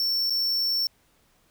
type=tone with dropouts; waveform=square; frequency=5430 Hz; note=F8; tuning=50 cents flat; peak=-23 dBFS; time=0-0.87 s; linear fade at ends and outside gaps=1 ms; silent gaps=0.298-0.305 s; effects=pink hiss -64 dBFS RMS until 1.5 s